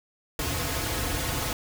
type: noise with comb filter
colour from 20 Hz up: pink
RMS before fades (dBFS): -29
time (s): 0.39-1.53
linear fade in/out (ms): 2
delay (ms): 5.1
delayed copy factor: -0.75
effects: none